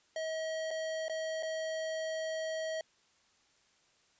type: tone with dropouts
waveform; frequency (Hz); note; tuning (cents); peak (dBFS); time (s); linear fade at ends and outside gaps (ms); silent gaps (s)
square; 638; D#5; +43; -35; 0.16-2.81; 2; 0.707-0.711 / 1.083-1.096 / 1.426-1.431
effects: white hiss -69 dBFS RMS until 4.19 s + resampled to 16000 Hz